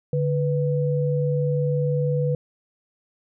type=tone pair together; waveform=sine; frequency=145.65 / 493.9 Hz; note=D3 / B4; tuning=-14 / 0 cents; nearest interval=octave + major sixth; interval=2114 cents; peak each=-21 / -24 dBFS; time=0.13-2.35 s; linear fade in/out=2 ms; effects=none